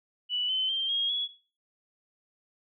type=tone with pitch steps; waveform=sine; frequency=2960 / 3057 / 3158 / 3262 / 3369 Hz; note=F#7 / G7 / G7 / G#7 / G#7; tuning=0 / -44 / +12 / -32 / +24 cents; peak=-26 dBFS; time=0.29-1.29 s; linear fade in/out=50 ms; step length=200 ms; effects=noise-tail reverb RT60 0.4 s tail -18 dB re dry